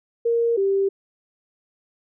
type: tone pair in turn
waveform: sine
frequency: 466.2 / 392 Hz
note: A#4 / G4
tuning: 0 / 0 cents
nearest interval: minor third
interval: 300 cents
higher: first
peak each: -17 / -17 dBFS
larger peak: neither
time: 0.25-0.57 / 0.57-0.89 s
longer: neither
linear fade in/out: 10 ms
effects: none